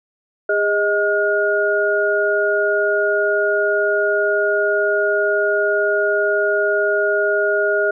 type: tone cluster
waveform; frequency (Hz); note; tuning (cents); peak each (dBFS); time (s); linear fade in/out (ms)
sine; 409 / 627 / 1434; G#4 / D#5 / F6; -26 / +13 / +45; -19; 0.49-7.91; 5
effects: none